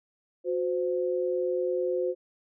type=tone pair together; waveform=sine; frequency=364.5 / 515.5 Hz; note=F#4 / C5; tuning=-26 / -26 cents; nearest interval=tritone; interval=600 cents; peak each=-28 dBFS; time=0.44-2.15 s; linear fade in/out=50 ms; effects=none